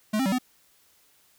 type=tone with pitch steps; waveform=square; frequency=214 / 265.4 / 192 / 252.6 Hz; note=A3 / C4 / G3 / B3; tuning=-48 / +25 / -36 / +39 cents; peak=-23 dBFS; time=0.13-0.386 s; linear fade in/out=10 ms; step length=64 ms; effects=white hiss -62 dBFS RMS until 1.38 s